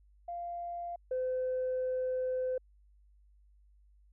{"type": "tone pair in turn", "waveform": "sine", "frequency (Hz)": [694, 511.3], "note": ["F5", "C5"], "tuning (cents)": [-11, -40], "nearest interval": "perfect fourth", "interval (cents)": 529, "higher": "first", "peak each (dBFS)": [-36, -29], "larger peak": "second", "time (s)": [[0.28, 0.96], [1.11, 2.58]], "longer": "second", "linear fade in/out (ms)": 5, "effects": ["tanh soft clip ceiling -27 dBFS", "added 50 Hz sine -60 dBFS peak until 4.12 s"]}